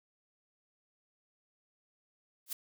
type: noise with exponential growth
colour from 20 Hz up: blue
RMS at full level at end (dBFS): -31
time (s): 2.46-2.53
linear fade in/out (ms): 5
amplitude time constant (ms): 15
effects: none